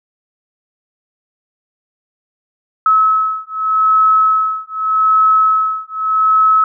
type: beating tone pair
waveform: sine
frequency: 1291 / 1291.83 Hz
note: E6 / E6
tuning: -37 / -35 cents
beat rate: 0.83 Hz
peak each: -13 dBFS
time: 2.86-6.64 s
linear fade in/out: 2 ms
effects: none